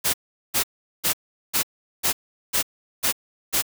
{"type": "noise bursts", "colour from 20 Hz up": "white", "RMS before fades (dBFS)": -21, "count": 8, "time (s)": [0.04, 3.624], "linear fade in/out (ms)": 20, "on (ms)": 98, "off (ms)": 400, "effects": []}